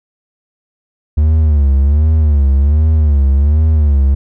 triangle tone with vibrato, 73.42 Hz, D2, in tune, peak -5 dBFS, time 1.17-4.15 s, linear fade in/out 10 ms, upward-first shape sine, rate 1.3 Hz, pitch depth 130 cents each way, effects none

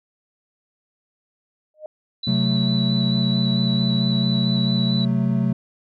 sine tone with exponential growth, 615 Hz, D#5, 20 cents flat, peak -27 dBFS, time 1.74-1.86 s, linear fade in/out 2 ms, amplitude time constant 26 ms
sine tone with vibrato, 3951 Hz, B7, in tune, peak -25 dBFS, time 2.23-5.05 s, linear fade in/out 5 ms, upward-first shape square, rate 4.5 Hz, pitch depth 11 cents each way
triangle chord, F# diminished, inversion second, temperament equal, 130.81 / 185 / 220 Hz, C3 / F#3 / A3, 0 / 0 / 0 cents, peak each -20 dBFS, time 2.27-5.53 s, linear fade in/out 5 ms
effects none

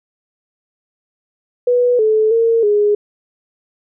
sine tone with pitch steps, 490.4 / 434.3 / 458 / 414.9 Hz, B4 / A4 / A#4 / G#4, -12 / -23 / -31 / -2 cents, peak -10 dBFS, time 1.67-2.95 s, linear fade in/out 5 ms, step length 320 ms, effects none

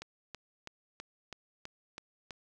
click train, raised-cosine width 0.2 ms, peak -25 dBFS, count 8, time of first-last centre 0.02-2.308 s, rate 3.06 Hz, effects none

